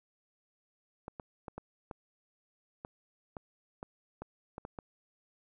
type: clicks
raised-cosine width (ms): 1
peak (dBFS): -27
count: 12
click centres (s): 1.081 / 1.198 / 1.482 / 1.58 / 1.912 / 2.849 / 3.368 / 3.829 / 4.22 / 4.581 / 4.651 / 4.788
effects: none